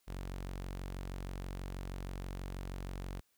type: tone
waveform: sawtooth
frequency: 46.25 Hz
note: F#1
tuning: in tune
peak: -36 dBFS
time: 0.07-3.21 s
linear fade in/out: 20 ms
effects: white hiss -75 dBFS RMS until 3.37 s